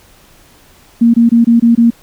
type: tone bursts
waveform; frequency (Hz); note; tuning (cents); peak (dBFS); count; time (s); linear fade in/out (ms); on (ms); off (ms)
sine; 233.1; A#3; 0; -4; 6; 1.01-1.905; 10; 130; 23
effects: pink hiss -45 dBFS RMS until 2.02 s